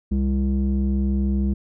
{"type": "tone with low-pass filter", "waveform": "square", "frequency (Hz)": 66.8, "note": "C2", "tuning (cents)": 36, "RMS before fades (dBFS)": -21, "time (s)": [0.11, 1.54], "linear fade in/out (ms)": 10, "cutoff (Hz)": 250, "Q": 7.8, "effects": []}